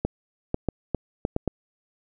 clicks, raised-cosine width 2 ms, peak -10 dBFS, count 7, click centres 0.05 / 0.544 / 0.687 / 0.947 / 1.251 / 1.364 / 1.477 s, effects none

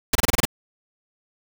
pink noise bursts, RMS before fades -17 dBFS, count 7, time 0.13-0.453 s, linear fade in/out 5 ms, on 23 ms, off 27 ms, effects none

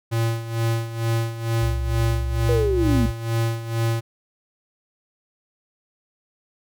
square tone with tremolo, 114.5 Hz, A#2, 31 cents flat, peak -19 dBFS, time 0.11-4.01 s, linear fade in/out 20 ms, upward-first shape sine, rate 2.2 Hz, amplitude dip 75%
sine tone with pitch glide, 65.41 to 64.1 Hz, C2 to C2, 0 to -35 cents, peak -22 dBFS, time 1.61-3.12 s, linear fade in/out 20 ms, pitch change -35 cents, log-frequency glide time 2.54-2.86 s
sine linear sweep, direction down, 493.9 to 220 Hz, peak -19 dBFS, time 2.49-3.06 s, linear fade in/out 0 ms
effects none

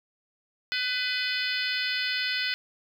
harmonic tone with a mistuned harmonic, 501 Hz, B4, 25 cents sharp, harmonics 3 / 4 / 5 / 6 / 7 / 8 / 9 / 10, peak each -32 / -33 / -34 / -35 / -35 / -36 / -37 / -37 dBFS, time 0.72-2.54 s, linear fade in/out 0 ms, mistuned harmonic 8, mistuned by +66 cents, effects 9-bit

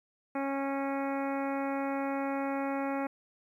harmonic tone, 274.9 Hz, C#4, 14 cents flat, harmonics 1 / 2 / 3 / 4 / 5 / 6 / 7 / 8 / 9, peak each -33 / -36 / -37 / -43 / -43 / -49 / -47 / -47 / -50 dBFS, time 0.35-3.07 s, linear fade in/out 5 ms, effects 11-bit

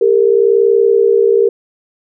sine tone pair together, 400 / 460.8 Hz, G4 / A#4, +35 / -20 cents, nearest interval major second, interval 245 cents, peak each -10 dBFS, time 0.01-1.49 s, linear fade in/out 5 ms, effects none

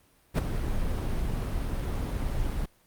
brown noise with ADSR envelope, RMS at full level -18 dBFS, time 0.34-2.66 s, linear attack 42 ms, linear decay 12 ms, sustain -11 dB, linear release 7 ms, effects pink hiss -63 dBFS RMS until 2.86 s + Opus 32 kbps

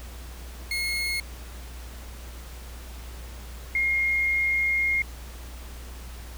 30% pulse / sine tone pair in turn, 2159 / 2137 Hz, C#7 / C7, -46 / +36 cents, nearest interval unison, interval 18 cents, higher first, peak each -23 / -21 dBFS, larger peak second, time 0.71-1.2 / 3.75-5.02 s, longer second, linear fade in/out 2 ms, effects added 60 Hz sine -38 dBFS peak until 6.37 s + pink hiss -46 dBFS RMS until 6.37 s

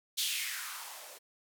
violet noise with band-pass filter sweep, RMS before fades -38 dBFS, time 0.17-1.19 s, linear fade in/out 20 ms, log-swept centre 3700 to 460 Hz, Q 2.8, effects none

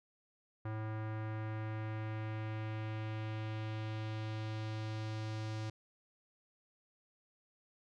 square tone with low-pass filter sweep, 109 Hz, A2, 16 cents flat, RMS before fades -40 dBFS, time 0.65-5.7 s, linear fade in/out 5 ms, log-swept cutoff 1500 to 5400 Hz, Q 1.4, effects none

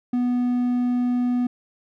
triangle tone, 246 Hz, B3, 7 cents flat, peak -17 dBFS, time 0.13-1.47 s, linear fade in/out 5 ms, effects none

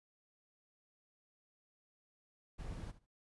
brown noise with echo, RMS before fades -45 dBFS, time 2.58-2.92 s, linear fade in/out 20 ms, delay 73 ms, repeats 2, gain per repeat -15 dB, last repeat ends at 3.066 s, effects resampled to 24000 Hz

